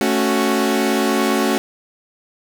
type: chord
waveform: sawtooth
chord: F# minor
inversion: first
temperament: equal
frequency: 220 / 277.2 / 370 Hz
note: A3 / C#4 / F#4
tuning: 0 / 0 / 0 cents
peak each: -16 dBFS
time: 0.01-1.58 s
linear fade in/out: 0 ms
effects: none